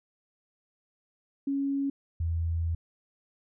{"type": "tone pair in turn", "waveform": "sine", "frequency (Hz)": [277.2, 83.03], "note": ["C#4", "E2"], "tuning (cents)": [0, 13], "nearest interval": "octave + major sixth", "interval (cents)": 2087, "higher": "first", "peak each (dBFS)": -26, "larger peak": "neither", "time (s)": [[1.47, 1.9], [2.2, 2.75]], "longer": "second", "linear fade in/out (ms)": 5, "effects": []}